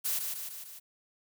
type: noise with echo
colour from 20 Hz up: blue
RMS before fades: -31 dBFS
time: 0.04-0.2 s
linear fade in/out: 20 ms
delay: 150 ms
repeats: 4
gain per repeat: -4 dB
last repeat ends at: 0.8 s
effects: none